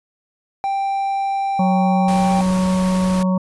triangle tone, 786 Hz, G5, 4 cents sharp, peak -16 dBFS, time 0.64-2.41 s, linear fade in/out 0 ms
harmonic tone, 185.6 Hz, F#3, 6 cents sharp, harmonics 1 / 3 / 5 / 6, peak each -15 / -25 / -29 / -31 dBFS, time 1.59-3.38 s, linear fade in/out 5 ms
pink noise, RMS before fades -30 dBFS, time 2.08-3.23 s, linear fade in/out 2 ms
effects resampled to 24000 Hz

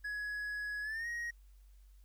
triangle tone with pitch glide, 1679 to 1884.6 Hz, G#6 to A#6, +18 to +18 cents, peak -35 dBFS, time 0.04-1.31 s, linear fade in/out 10 ms, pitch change +200 cents, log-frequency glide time 0.82-1.07 s, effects added 48 Hz sine -56 dBFS peak until 2.04 s + white hiss -75 dBFS RMS until 2.04 s

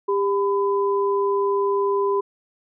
sine tone pair together, 398.6 / 1004.4 Hz, G4 / B5, +29 / +29 cents, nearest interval octave + major third, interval 1600 cents, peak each -19 / -24 dBFS, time 0.08-2.21 s, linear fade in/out 10 ms, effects none

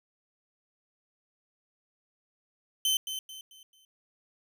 sawtooth tone with echo, 3074 Hz, G7, 35 cents flat, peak -21 dBFS, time 2.85-2.97 s, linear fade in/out 2 ms, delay 220 ms, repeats 4, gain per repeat -9 dB, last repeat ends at 3.85 s, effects none

